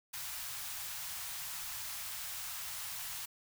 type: band-stop noise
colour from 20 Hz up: white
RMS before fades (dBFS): -42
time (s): 0.13-3.26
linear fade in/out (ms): 10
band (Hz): 140 to 740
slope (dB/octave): 24
effects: none